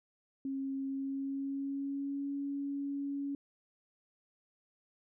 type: tone with pitch glide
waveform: sine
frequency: 270.7 to 280.7 Hz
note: C#4 to C#4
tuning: -41 to +22 cents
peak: -34 dBFS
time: 0.45-3.35 s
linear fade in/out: 2 ms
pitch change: +63 cents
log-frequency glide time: 0.86-2.31 s
effects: none